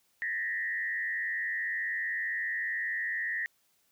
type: tone with frequency modulation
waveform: sine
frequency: 1864.7 Hz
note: A#6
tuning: in tune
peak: -30 dBFS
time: 0.22-3.46 s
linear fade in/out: 0 ms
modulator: 95.7 Hz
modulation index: 1.1
effects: white hiss -71 dBFS RMS until 3.91 s